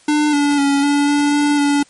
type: tone with pitch steps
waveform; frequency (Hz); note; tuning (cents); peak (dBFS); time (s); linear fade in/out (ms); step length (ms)
square; 299.1 / 288.2 / 280.4 / 287 / 289.7 / 291.6 / 286.5; D4 / D4 / C#4 / D4 / D4 / D4 / D4; +32 / -33 / +20 / -40 / -24 / -12 / -43; -13; 0.08-1.83; 5; 250
effects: white hiss -50 dBFS RMS until 1.89 s + MP3 48 kbps